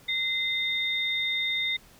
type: tone pair together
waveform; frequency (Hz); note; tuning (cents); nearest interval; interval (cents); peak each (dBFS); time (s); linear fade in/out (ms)
sine; 2067 / 3656; C7 / A#7; -22 / -34; minor seventh; 988; -28; 0.08-1.77; 10
effects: pink hiss -55 dBFS RMS until 1.99 s